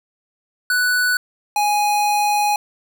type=tone pair in turn; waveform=square; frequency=1484 / 830.6 Hz; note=F#6 / G#5; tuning=+5 / 0 cents; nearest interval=minor seventh; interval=1005 cents; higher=first; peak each=-16 dBFS; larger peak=neither; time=0.7-1.17 / 1.56-2.56 s; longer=second; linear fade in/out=2 ms; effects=none